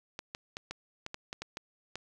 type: clicks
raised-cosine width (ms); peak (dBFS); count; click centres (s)
0.2; -21; 10; 0.191 / 0.349 / 0.569 / 0.71 / 1.064 / 1.144 / 1.329 / 1.42 / 1.571 / 1.956
effects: 10-bit